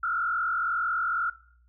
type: tone with frequency modulation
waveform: sine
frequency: 1374 Hz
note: F6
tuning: 29 cents flat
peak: -25 dBFS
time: 0.03-1.3 s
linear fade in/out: 5 ms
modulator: 42 Hz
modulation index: 1.6
effects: noise-tail reverb RT60 0.6 s tail -20 dB re dry + added 60 Hz sine -58 dBFS peak until 1.68 s